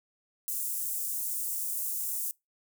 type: high-pass noise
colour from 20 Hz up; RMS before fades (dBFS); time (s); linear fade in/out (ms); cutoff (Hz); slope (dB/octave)
white; -33; 0.48-2.31; 0; 7700; 24
effects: noise-tail reverb RT60 0.2 s tail -25 dB re dry